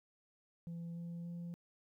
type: tone with pitch steps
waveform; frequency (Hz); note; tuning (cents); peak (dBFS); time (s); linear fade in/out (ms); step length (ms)
sine; 169 / 170.47 / 171.95; E3 / F3 / F3; +43 / -42 / -27; -39; 0.67-1.54; 0; 290
effects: tanh soft clip ceiling -41 dBFS + 13-bit